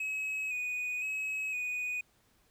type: tone with vibrato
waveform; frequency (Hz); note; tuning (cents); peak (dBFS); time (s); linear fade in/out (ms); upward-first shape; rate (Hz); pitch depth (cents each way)
triangle; 2519; D#7; +21; -31; 0-2.01; 5; square; 0.98; 28
effects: pink hiss -69 dBFS RMS until 2.5 s